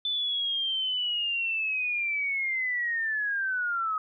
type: linear sweep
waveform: sine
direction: down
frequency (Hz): 3520 to 1256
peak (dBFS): -26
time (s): 0.05-3.98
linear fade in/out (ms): 2
effects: none